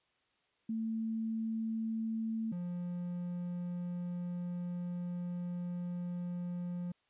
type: tone pair in turn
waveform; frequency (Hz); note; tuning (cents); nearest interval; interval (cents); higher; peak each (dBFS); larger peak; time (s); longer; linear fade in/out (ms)
sine / triangle; 223.3 / 176.21; A3 / F3; +26 / +16; major third; 410; first; -33 / -34; first; 0.69-2.52 / 2.52-6.92; second; 5
effects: white hiss -75 dBFS RMS until 7.09 s + resampled to 8000 Hz